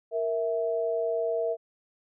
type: tone pair together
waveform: sine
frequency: 465.5 / 655.7 Hz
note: A#4 / E5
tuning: -2 / -9 cents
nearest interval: tritone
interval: 593 cents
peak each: -28 / -28 dBFS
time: 0.11-1.57 s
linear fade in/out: 50 ms
effects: none